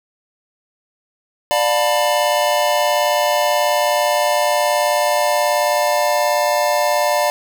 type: chord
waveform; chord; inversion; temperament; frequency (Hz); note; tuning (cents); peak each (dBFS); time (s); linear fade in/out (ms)
square; B half-diminished seventh; first; just; 592.7 / 711.2 / 889 / 987.8; D5 / F5 / A5 / B5; +16 / +31 / +18 / 0; -18 / -21 / -23 / -23; 1.51-7.3; 0
effects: none